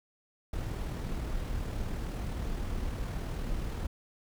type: noise with amplitude modulation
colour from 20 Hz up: brown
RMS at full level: -33 dBFS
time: 0.53-3.87 s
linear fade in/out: 5 ms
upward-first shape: sine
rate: 39.2 Hz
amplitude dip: 30%
effects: none